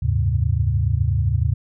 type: tone cluster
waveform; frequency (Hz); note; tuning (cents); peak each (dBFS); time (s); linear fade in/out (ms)
sine; 76.2 / 91.3 / 103.3 / 132.5; D#2 / F#2 / G#2 / C3; -36 / -23 / -9 / +22; -21 / -27 / -20 / -23; 0.02-1.54; 10
effects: none